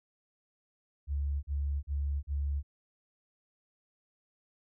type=tone bursts; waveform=sine; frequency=71.1 Hz; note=C#2; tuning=45 cents sharp; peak=-29 dBFS; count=4; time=1.07-2.63 s; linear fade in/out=50 ms; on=360 ms; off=40 ms; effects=none